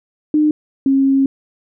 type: tone pair in turn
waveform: sine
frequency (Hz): 303.2 / 271.1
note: D#4 / C#4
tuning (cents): -45 / -38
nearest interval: major second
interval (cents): 193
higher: first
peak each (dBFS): -10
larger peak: neither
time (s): 0.34-0.51 / 0.86-1.26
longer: second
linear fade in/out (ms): 2
effects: none